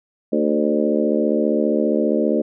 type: harmonic tone with a mistuned harmonic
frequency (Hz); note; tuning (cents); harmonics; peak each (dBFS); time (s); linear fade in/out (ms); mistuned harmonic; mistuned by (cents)
75; D2; +37; 3 / 4 / 5 / 6 / 7 / 8; -21 / -22 / -23 / -24 / -24 / -25; 0.32-2.42; 10; 7; +20
effects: none